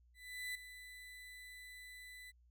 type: tone with ADSR envelope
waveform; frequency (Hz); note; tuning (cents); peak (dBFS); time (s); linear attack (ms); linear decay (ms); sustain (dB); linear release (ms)
35% pulse; 1994; B6; +16; -38; 0.14-2.32; 410; 5; -12; 26
effects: added 60 Hz sine -65 dBFS peak until 2.5 s